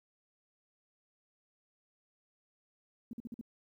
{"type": "tone bursts", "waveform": "sine", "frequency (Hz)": 233.1, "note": "A#3", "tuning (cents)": 0, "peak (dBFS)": -39, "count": 5, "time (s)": [3.11, 3.412], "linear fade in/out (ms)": 2, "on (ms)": 22, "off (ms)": 48, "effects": ["12-bit"]}